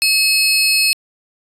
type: tone pair together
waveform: 30% pulse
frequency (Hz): 2570 / 4330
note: E7 / C#8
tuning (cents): -45 / -41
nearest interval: major sixth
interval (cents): 904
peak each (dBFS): -12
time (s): 0.02-0.93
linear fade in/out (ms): 0
effects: resampled to 32000 Hz